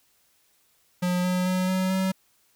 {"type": "tone with pitch steps", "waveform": "square", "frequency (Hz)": [179.4, 181.8, 184.23, 186.69, 189.19], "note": ["F3", "F#3", "F#3", "F#3", "F#3"], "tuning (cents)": [47, -30, -7, 16, 39], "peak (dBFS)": -23, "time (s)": [1.02, 2.12], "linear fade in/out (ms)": 10, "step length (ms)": 220, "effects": ["white hiss -65 dBFS RMS until 2.55 s"]}